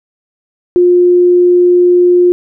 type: tone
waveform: sine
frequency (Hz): 355.4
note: F4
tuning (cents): +30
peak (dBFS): -4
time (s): 0.76-2.32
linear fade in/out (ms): 0
effects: none